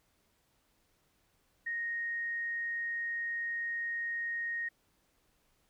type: tone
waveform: sine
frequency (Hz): 1864.7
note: A#6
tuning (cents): 0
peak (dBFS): -33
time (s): 1.66-4.69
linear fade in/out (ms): 10
effects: pink hiss -73 dBFS RMS until 5.69 s